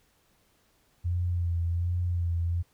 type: tone with vibrato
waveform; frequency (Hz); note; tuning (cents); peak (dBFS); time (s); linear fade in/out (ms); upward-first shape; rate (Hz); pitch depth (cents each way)
sine; 86.6; F2; -14; -25; 1.04-2.63; 20; sine; 1.3; 37
effects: pink hiss -67 dBFS RMS until 2.73 s